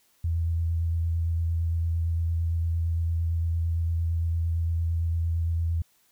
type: tone with vibrato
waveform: sine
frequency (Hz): 83.2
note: E2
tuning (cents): +17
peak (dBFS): -23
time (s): 0.24-5.82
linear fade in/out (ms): 5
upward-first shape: square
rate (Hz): 8.8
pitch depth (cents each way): 13
effects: white hiss -65 dBFS RMS until 6.11 s